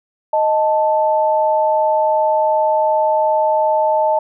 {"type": "tone pair together", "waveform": "sine", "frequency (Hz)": [622.7, 880], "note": ["D#5", "A5"], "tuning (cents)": [1, 0], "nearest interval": "tritone", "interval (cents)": 599, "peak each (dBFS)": -15, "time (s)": [0.33, 4.19], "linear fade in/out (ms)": 5, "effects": []}